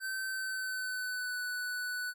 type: tone with pitch glide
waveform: square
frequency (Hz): 1543 to 1487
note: G6 to F#6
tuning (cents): -28 to +8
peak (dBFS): -35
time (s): 0-2.14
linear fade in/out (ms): 50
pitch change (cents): -64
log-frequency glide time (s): 0.28-1.4
effects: none